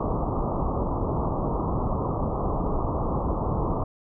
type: low-pass noise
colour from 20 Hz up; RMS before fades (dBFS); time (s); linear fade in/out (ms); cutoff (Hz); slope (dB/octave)
pink; -26; 0-3.84; 5; 1200; 96
effects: none